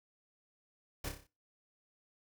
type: noise with echo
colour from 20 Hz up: pink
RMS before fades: -40 dBFS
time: 1.04-1.09 s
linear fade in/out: 5 ms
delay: 30 ms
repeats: 6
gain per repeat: -5 dB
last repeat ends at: 1.27 s
effects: noise-tail reverb RT60 0.3 s tail -21 dB re dry